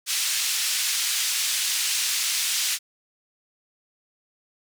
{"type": "band-pass noise", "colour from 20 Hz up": "white", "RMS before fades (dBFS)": -25, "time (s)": [0.06, 2.79], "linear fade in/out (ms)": 50, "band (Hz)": [2400, 7800], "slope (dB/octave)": 12, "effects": []}